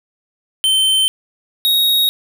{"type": "tone pair in turn", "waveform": "square", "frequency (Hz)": [3095, 3767], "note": ["G7", "A#7"], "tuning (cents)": [-23, 17], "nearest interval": "minor third", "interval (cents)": 340, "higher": "second", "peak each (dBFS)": -12, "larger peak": "neither", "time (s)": [[0.64, 1.08], [1.65, 2.09]], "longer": "neither", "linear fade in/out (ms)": 0, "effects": []}